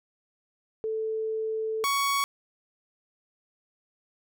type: tone pair in turn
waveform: sine / sawtooth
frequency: 440 / 1117.4 Hz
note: A4 / C#6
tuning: 0 / +13 cents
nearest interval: octave + major third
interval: 1613 cents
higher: second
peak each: -27 / -20 dBFS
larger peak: second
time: 0.84-1.84 / 1.84-2.24 s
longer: first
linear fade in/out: 0 ms
effects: none